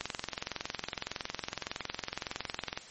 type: click train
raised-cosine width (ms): 0.2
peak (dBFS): -16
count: 61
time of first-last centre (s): 0.01-2.775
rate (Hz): 21.7
effects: white hiss -50 dBFS RMS until 2.9 s + MP3 32 kbps